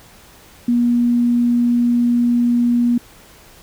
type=tone; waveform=sine; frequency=240 Hz; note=B3; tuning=49 cents flat; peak=-12 dBFS; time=0.68-2.98 s; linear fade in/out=5 ms; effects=pink hiss -45 dBFS RMS until 3.62 s